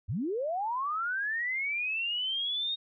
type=linear sweep; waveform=sine; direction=up; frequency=73.42 to 3740 Hz; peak=-29 dBFS; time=0.08-2.76 s; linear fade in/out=20 ms; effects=none